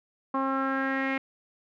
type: tone with low-pass filter sweep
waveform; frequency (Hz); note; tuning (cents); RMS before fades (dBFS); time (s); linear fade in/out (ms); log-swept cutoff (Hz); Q
sawtooth; 268.4; C4; +44; -28; 0.34-1.18; 5; 1100 to 2200; 4.9
effects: none